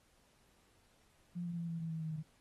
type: tone with pitch steps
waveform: sine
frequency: 174.61 / 171.81 / 169.05 / 166.34 / 163.67 / 161.05 / 158.46 / 155.92 Hz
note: F3 / F3 / E3 / E3 / E3 / E3 / D#3 / D#3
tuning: 0 / -28 / +44 / +16 / -12 / -40 / +32 / +4 cents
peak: -37 dBFS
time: 1.35-2.23 s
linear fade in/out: 20 ms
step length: 110 ms
effects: pink hiss -71 dBFS RMS until 2.4 s + AAC 32 kbps